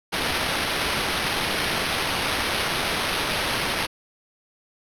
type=noise with sample-and-hold; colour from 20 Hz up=blue; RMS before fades=-25 dBFS; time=0.12-3.87 s; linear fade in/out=20 ms; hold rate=7350 Hz; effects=low-pass 12000 Hz 12 dB/octave